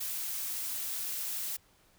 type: noise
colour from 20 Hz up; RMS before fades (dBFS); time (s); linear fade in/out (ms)
blue; -36; 0-1.57; 10
effects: pink hiss -65 dBFS RMS until 1.98 s